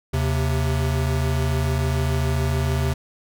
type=tone pair together; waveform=square; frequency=77.63 / 131.7 Hz; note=D#2 / C3; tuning=-3 / +12 cents; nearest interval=major sixth; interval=915 cents; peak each=-23 dBFS; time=0.13-2.94 s; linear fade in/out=10 ms; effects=none